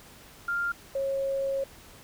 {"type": "tone pair in turn", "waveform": "sine", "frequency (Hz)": [1396.9, 545.2], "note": ["F6", "C#5"], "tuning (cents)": [0, -29], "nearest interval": "octave + major third", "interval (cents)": 1629, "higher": "first", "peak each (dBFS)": [-26, -26], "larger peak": "neither", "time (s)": [[0.48, 0.72], [0.95, 1.64]], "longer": "second", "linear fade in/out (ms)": 5, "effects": ["pink hiss -51 dBFS RMS until 2.03 s"]}